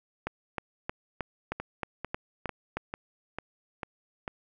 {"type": "two click trains", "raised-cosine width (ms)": 0.5, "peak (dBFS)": [-16, -19], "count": [9, 7], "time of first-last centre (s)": [[0.27, 2.77], [1.6, 4.279]], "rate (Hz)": [3.2, 2.24], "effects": []}